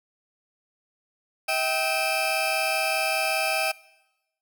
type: tone cluster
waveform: 35% pulse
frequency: 641 / 777 / 2384 / 2609 Hz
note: E5 / G5 / D7 / E7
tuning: -49 / -16 / +25 / -18 cents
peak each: -27 dBFS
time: 1.48-3.72 s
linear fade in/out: 10 ms
effects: noise-tail reverb RT60 1.0 s tail -22 dB re dry